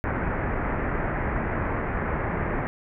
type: low-pass noise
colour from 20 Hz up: pink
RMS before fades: -27 dBFS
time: 0.04-2.67 s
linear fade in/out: 0 ms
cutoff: 2100 Hz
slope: 48 dB/octave
effects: none